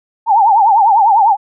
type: tone with vibrato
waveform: sine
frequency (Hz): 851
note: G#5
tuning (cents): +42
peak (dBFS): -6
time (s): 0.26-1.37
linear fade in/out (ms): 50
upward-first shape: triangle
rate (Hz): 10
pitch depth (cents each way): 200
effects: none